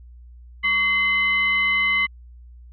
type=tone with frequency modulation; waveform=sine; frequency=2063 Hz; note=C7; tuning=25 cents flat; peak=-17 dBFS; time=0.63-2.07 s; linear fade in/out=20 ms; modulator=932 Hz; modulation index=0.61; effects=added 60 Hz sine -41 dBFS peak until 2.72 s